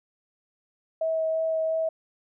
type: tone with vibrato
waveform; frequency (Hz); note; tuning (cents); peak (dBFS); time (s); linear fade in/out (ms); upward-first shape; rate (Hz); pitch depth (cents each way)
sine; 643; E5; -43; -23; 1.01-1.89; 5; sine; 2.9; 9
effects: none